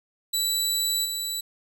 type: tone with level steps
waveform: 20% pulse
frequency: 3951 Hz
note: B7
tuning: in tune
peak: -17 / -22 dBFS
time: 0.33-1.41 s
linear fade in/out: 10 ms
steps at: 1.04 s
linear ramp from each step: 20 ms
effects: none